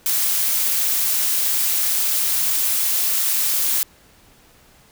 blue noise with amplitude modulation, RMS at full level -17 dBFS, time 0.06-3.83 s, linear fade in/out 0 ms, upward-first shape sine, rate 265 Hz, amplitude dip 55%, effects pink hiss -52 dBFS RMS until 4.91 s

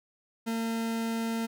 40% pulse tone, 227.4 Hz, A#3, 43 cents flat, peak -28 dBFS, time 0.46-1.47 s, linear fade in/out 20 ms, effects none

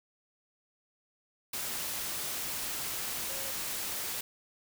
sine tone in noise, 541 Hz, C#5, 42 cents flat, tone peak -47 dBFS, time 3.29-3.51 s, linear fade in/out 5 ms, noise white, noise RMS -36 dBFS, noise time 1.53-4.21 s, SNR -14 dB, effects none

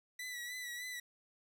sawtooth tone with vibrato, 1965 Hz, B6, 9 cents flat, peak -38 dBFS, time 0.19-1 s, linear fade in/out 5 ms, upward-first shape sine, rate 3.3 Hz, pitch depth 42 cents each way, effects none

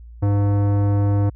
sine tone with tanh clipping, 101.3 Hz, G#2, 43 cents flat, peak -17 dBFS, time 0.22-1.3 s, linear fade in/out 10 ms, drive 17 dB, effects added 58 Hz sine -37 dBFS peak until 1.35 s

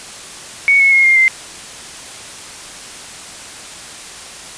sine tone with pitch steps, 2228 / 2191 / 2155 / 2119 / 2084 Hz, C#7 / C#7 / C#7 / C7 / C7, +8 / -21 / -49 / +21 / -7 cents, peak -7 dBFS, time 0.68-1.28 s, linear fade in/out 0 ms, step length 120 ms, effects white hiss -32 dBFS RMS until 4.57 s + resampled to 22050 Hz

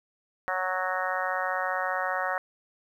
harmonic tone, 185 Hz, F#3, in tune, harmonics 3 / 4 / 5 / 6 / 7 / 8 / 9 / 10, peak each -34 / -33 / -37 / -34 / -35 / -35 / -38 / -34 dBFS, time 0.48-2.38 s, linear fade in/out 0 ms, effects 10-bit

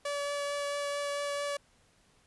sawtooth tone with vibrato, 573 Hz, D5, 43 cents flat, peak -28 dBFS, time 0.05-1.57 s, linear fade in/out 5 ms, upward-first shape triangle, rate 4.5 Hz, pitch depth 10 cents each way, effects pink hiss -66 dBFS RMS until 2.26 s + resampled to 24000 Hz

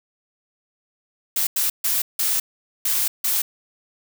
blue noise bursts at uneven times, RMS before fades -21 dBFS, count 6, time 1.36-1.47 / 1.56-1.7 / 1.84-2.02 / 2.19-2.4 / 2.85-3.08 / 3.24-3.42 s, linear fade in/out 5 ms, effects none

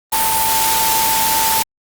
sine tone in noise, 890 Hz, A5, 20 cents sharp, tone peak -17 dBFS, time 0.12-1.63 s, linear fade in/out 10 ms, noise white, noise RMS -17 dBFS, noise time 0.12-1.63 s, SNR -3 dB, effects Opus 32 kbps

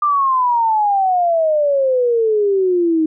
sine exponential sweep, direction down, 1200 to 311.1 Hz, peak -12 dBFS, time 0.02-3.06 s, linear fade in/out 5 ms, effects none

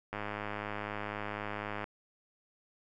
click train, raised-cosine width 0.5 ms, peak -22 dBFS, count 179, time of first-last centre 0.13-1.842 s, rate 104 Hz, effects none

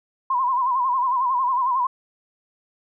sine tone with vibrato, 1017 Hz, C6, 50 cents flat, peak -18 dBFS, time 0.3-1.87 s, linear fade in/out 5 ms, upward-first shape sine, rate 11 Hz, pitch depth 96 cents each way, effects none

